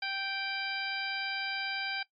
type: harmonic tone with a mistuned harmonic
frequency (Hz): 782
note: G5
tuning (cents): -4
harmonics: 1 / 2 / 3 / 4 / 5 / 6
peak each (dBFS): -40 / -37 / -38 / -41 / -43 / -39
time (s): 0.02-2.03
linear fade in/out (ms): 5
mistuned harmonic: 6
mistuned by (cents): +41
effects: noise-tail reverb RT60 0.1 s tail -19 dB re dry + MP3 96 kbps